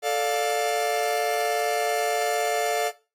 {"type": "chord", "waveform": "45% pulse", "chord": "D minor", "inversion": "second", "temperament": "just", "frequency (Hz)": [440.5, 587.3, 704.8], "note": ["A4", "D5", "F5"], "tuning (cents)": [2, 0, 16], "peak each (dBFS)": [-27, -28, -26], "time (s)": [0.02, 2.92], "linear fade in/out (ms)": 50, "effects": ["noise-tail reverb RT60 0.3 s tail -17 dB re dry", "AAC 48 kbps"]}